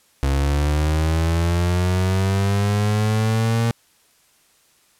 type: linear sweep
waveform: 35% pulse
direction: up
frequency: 67.7 to 116.54 Hz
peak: -15 dBFS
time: 0.23-3.71 s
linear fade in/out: 0 ms
effects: white hiss -58 dBFS RMS until 4.99 s + low-pass 12000 Hz 12 dB/octave